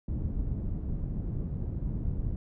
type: low-pass noise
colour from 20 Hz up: pink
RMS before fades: -32 dBFS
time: 0.08-2.36 s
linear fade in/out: 2 ms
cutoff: 180 Hz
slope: 12 dB/octave
effects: none